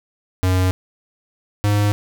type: tone pair in turn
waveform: square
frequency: 92.4 / 103.3 Hz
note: F#2 / G#2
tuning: -2 / -9 cents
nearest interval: major second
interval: 193 cents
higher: second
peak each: -15 dBFS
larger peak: neither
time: 0.43-0.71 / 1.64-1.92 s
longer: neither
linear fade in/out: 0 ms
effects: none